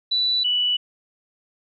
sine tone pair in turn, 3963 / 2958 Hz, B7 / F#7, +5 / -1 cents, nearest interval perfect fourth, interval 506 cents, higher first, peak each -18 dBFS, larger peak neither, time 0.11-0.44 / 0.44-0.77 s, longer neither, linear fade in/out 10 ms, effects none

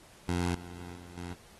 15% pulse tone with level steps, 88 Hz, F2, 14 cents sharp, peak -22 / -38 / -36 / -42 / -32 dBFS, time 0.28-1.34 s, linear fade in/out 10 ms, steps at 0.55 / 0.8 / 0.96 / 1.17 s, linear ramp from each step 2 ms, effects pink hiss -57 dBFS RMS until 1.59 s + AAC 32 kbps

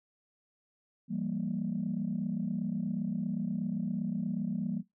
sine chord, E diminished, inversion none, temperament equal with one note detuned, 168.08 / 196 / 233.1 Hz, E3 / G3 / Bb3, +34 / 0 / 0 cents, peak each -36 / -34 / -34 dBFS, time 1.08-4.83 s, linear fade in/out 50 ms, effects noise-tail reverb RT60 0.2 s tail -21 dB re dry + tanh soft clip ceiling -23 dBFS

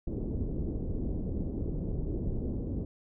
pink low-pass noise, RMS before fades -33 dBFS, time 0.07-2.85 s, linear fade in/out 5 ms, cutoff 410 Hz, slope 24 dB/octave, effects none

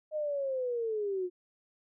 sine linear sweep, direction down, 622.3 to 352.5 Hz, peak -30 dBFS, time 0.11-1.3 s, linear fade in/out 50 ms, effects none

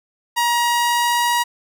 sawtooth tone with pitch glide, 950 to 956.1 Hz, A#5 to A#5, +33 to +44 cents, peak -12 dBFS, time 0.36-1.44 s, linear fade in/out 20 ms, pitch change +11 cents, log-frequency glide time 0.48-1.32 s, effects none

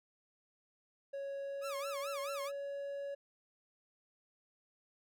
triangle tone with pitch glide, 554.4 to 561.5 Hz, C#5 to C#5, 0 to +22 cents, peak -37 dBFS, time 1.13-3.15 s, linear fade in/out 10 ms, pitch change +22 cents, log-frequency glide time 1.41-1.99 s
sawtooth tone with vibrato, 1200 Hz, D6, 37 cents sharp, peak -38 dBFS, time 1.61-2.52 s, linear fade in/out 50 ms, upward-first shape sine, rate 4.6 Hz, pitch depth 210 cents each way
effects none

